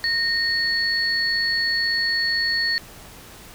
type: tone pair together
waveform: sine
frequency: 1849 / 4398 Hz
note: A#6 / C#8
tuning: -15 / -14 cents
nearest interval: octave + minor third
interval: 1501 cents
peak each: -22 dBFS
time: 0.04-2.78 s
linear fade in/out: 0 ms
effects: pink hiss -43 dBFS RMS until 3.54 s